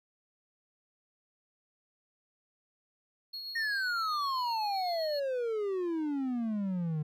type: tone with tremolo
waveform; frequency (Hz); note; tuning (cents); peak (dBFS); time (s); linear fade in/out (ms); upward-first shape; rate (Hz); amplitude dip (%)
triangle; 4314; C#8; -48; -36; 3.33-5.2; 10; sine; 7.8; 30
type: exponential sweep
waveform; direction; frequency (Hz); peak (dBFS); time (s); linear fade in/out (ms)
triangle; down; 1869 to 148.8; -28; 3.55-7.03; 10
effects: none